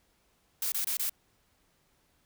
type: noise bursts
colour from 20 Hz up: blue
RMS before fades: -31 dBFS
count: 4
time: 0.62-1.095 s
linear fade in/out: 2 ms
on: 100 ms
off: 25 ms
effects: pink hiss -70 dBFS RMS until 2.25 s